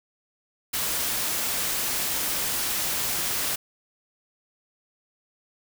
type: noise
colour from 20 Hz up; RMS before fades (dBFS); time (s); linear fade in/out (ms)
white; -27; 0.73-3.56; 10
effects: none